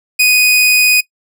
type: tone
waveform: sawtooth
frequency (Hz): 2489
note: D#7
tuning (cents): 0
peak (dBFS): -4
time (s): 0.19-1.01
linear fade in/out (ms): 10
effects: noise-tail reverb RT60 0.1 s tail -21 dB re dry